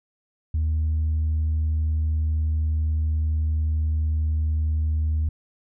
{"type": "tone with pitch glide", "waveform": "sine", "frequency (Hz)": [78.2, 77.7], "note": ["D#2", "D#2"], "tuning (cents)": [9, -2], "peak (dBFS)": -18, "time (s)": [0.54, 5.29], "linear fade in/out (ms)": 5, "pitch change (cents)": -11, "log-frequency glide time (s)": [0.78, 4.49], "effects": ["tanh soft clip ceiling -18 dBFS"]}